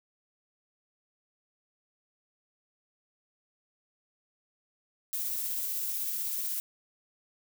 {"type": "noise with tremolo", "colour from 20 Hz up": "violet", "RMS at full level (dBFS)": -32, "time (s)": [5.13, 6.6], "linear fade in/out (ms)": 0, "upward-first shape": "triangle", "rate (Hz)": 16, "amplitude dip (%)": 25, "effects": []}